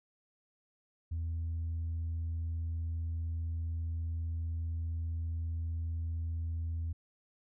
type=tone; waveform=sine; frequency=82.41 Hz; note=E2; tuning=in tune; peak=-31 dBFS; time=1.11-6.93 s; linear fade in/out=10 ms; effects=tanh soft clip ceiling -31 dBFS